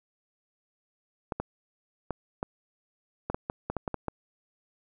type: clicks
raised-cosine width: 1 ms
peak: -16 dBFS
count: 12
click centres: 1.322 / 1.4 / 2.107 / 2.429 / 3.3 / 3.345 / 3.499 / 3.7 / 3.767 / 3.878 / 3.943 / 4.083 s
effects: none

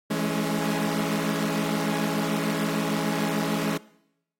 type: chord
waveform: sawtooth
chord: A major seventh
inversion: second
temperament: equal with one note detuned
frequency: 164.81 / 207.7 / 214.4 / 277.2 Hz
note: E3 / G#3 / A3 / C#4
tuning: 0 / 0 / -45 / 0 cents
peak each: -26 dBFS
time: 0.1-3.78 s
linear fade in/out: 10 ms
effects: noise-tail reverb RT60 0.8 s tail -21 dB re dry + AAC 48 kbps

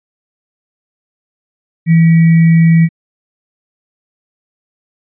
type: tone with sample-and-hold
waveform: sine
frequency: 164.81 Hz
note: E3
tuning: in tune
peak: -4 dBFS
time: 1.86-2.89 s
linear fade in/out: 50 ms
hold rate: 2100 Hz
effects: resampled to 8000 Hz

